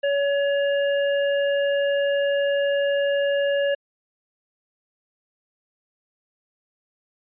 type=tone; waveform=square; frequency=564 Hz; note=C#5; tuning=30 cents sharp; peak=-20 dBFS; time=0.03-3.75 s; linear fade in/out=10 ms; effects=resampled to 8000 Hz